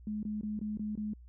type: tone bursts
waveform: sine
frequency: 211.8 Hz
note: G#3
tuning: 34 cents sharp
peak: -33 dBFS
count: 6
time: 0.07-1.135 s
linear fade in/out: 2 ms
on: 160 ms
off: 21 ms
effects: added 60 Hz sine -50 dBFS peak until 1.28 s